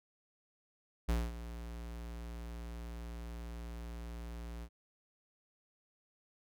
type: tone with ADSR envelope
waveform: square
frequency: 58.1 Hz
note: A#1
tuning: 5 cents flat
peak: -29 dBFS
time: 1.08-4.69 s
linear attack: 14 ms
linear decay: 220 ms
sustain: -14 dB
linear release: 61 ms
effects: none